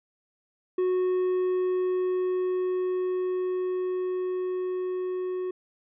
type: tone with level ramp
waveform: triangle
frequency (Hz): 367.2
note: F#4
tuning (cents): -13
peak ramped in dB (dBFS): -20 to -26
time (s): 0.78-5.51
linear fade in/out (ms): 5
effects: resampled to 8000 Hz